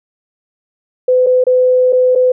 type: tone with dropouts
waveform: sine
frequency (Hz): 506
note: B4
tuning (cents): +42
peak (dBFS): -7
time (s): 1.08-2.32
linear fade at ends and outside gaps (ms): 5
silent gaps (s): 1.264-1.267 / 1.44-1.467 / 1.925-1.929 / 2.152-2.157
effects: none